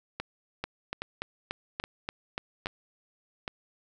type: two click trains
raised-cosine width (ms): 0.3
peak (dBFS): -17 / -16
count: 5 / 8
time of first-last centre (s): 0.2-3.479 / 0.64-2.669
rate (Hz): 1.22 / 3.45
effects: none